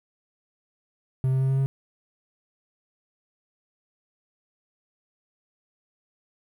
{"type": "tone with pitch steps", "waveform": "triangle", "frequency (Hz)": [130.81, 131.95, 133.1, 134.25, 135.42], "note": ["C3", "C3", "C3", "C3", "C#3"], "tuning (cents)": [0, 15, 30, 45, -40], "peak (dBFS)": -18, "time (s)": [1.24, 1.66], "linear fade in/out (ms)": 0, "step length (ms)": 84, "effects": ["10-bit"]}